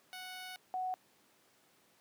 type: tone pair in turn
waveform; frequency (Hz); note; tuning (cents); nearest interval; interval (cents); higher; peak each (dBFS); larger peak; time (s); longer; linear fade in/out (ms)
10% pulse / sine; 739 / 741.7; F#5 / F#5; -2 / +4; unison; 6; second; -36 / -34; second; 0.13-0.56 / 0.74-0.94; first; 0
effects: pink hiss -68 dBFS RMS until 2 s + high-pass 200 Hz 12 dB/octave